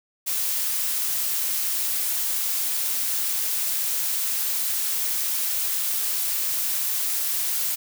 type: noise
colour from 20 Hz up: blue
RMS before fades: -25 dBFS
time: 0.26-7.76 s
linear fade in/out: 20 ms
effects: none